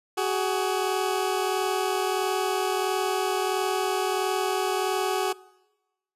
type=tone pair together; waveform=20% pulse; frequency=374.7 / 416.2 Hz; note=F#4 / G#4; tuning=+22 / +4 cents; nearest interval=major second; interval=182 cents; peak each=-21 / -23 dBFS; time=0.17-5.33 s; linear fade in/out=10 ms; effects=noise-tail reverb RT60 1.0 s tail -22 dB re dry + resampled to 32000 Hz